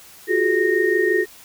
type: tone cluster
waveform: sine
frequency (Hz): 351.8 / 377.8 / 424.7 / 1852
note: F4 / F#4 / G#4 / A#6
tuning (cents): +13 / +36 / +39 / -12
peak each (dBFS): -21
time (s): 0.27-1.26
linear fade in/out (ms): 50
effects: white hiss -45 dBFS RMS until 1.44 s